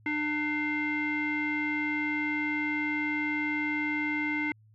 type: tone with low-pass filter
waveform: square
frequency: 300 Hz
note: D4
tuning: 37 cents sharp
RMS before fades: -30 dBFS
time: 0.06-4.52 s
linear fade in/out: 2 ms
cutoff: 2100 Hz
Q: 7.7
effects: added 108 Hz sine -56 dBFS peak until 4.74 s

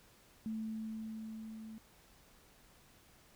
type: tone with level ramp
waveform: sine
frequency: 220 Hz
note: A3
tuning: in tune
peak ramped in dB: -36 to -46 dBFS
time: 0.46-1.78 s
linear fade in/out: 0 ms
effects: pink hiss -64 dBFS RMS until 3.35 s

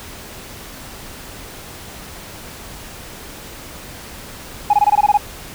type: tone bursts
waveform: sine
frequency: 830.6 Hz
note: G#5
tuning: in tune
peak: -7 dBFS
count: 9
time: 4.7-5.174 s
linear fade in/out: 5 ms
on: 34 ms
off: 21 ms
effects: tanh soft clip ceiling -6 dBFS + pink hiss -35 dBFS RMS until 5.54 s

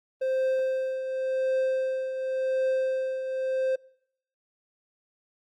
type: tone with tremolo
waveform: triangle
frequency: 523.3 Hz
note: C5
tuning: in tune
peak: -20 dBFS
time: 0.21-3.76 s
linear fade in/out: 10 ms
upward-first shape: triangle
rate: 0.91 Hz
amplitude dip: 60%
effects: noise-tail reverb RT60 0.7 s tail -25 dB re dry + Opus 32 kbps

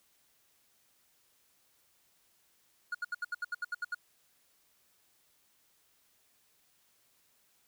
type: tone bursts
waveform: triangle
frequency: 1436 Hz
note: F6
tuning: 48 cents sharp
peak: -30 dBFS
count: 11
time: 2.92-3.947 s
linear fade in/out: 5 ms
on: 27 ms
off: 73 ms
effects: white hiss -70 dBFS RMS until 7.67 s

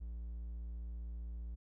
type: tone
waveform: triangle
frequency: 57.6 Hz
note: A#1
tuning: 20 cents flat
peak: -39 dBFS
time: 0-1.56 s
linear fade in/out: 20 ms
effects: none

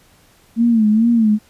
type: tone with vibrato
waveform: sine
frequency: 223.6 Hz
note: A3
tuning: 28 cents sharp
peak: -10 dBFS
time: 0.56-1.39 s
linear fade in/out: 50 ms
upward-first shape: sine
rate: 2.3 Hz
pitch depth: 100 cents each way
effects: pink hiss -52 dBFS RMS until 1.49 s + resampled to 32000 Hz

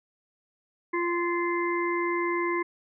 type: harmonic tone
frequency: 346.5 Hz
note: F4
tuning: 14 cents flat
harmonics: 1 / 3 / 5 / 6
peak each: -27 / -30 / -39 / -32 dBFS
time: 0.93-2.63 s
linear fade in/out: 10 ms
effects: none

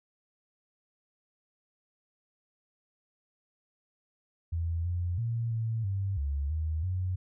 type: tone with pitch steps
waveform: sine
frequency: 83.6 / 87.9 / 115.9 / 112.9 / 97.7 / 70.6 / 78.9 / 91.8 Hz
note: E2 / F2 / A#2 / A2 / G2 / C#2 / D#2 / F#2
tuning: +25 / +12 / -10 / +45 / -5 / +32 / +25 / -13 cents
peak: -28 dBFS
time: 4.52-7.16 s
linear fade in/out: 10 ms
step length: 330 ms
effects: none

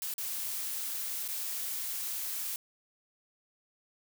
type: noise with dropouts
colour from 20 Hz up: blue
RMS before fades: -36 dBFS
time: 0.02-2.56 s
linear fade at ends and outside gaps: 1 ms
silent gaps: 0.139-0.181 / 1.279-1.286 s
effects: none

